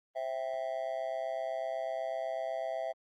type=tone with amplitude modulation; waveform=triangle; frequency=659.3 Hz; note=E5; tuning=in tune; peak=-27 dBFS; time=0.15-2.93 s; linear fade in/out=20 ms; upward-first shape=sine; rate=128 Hz; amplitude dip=95%; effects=Opus 32 kbps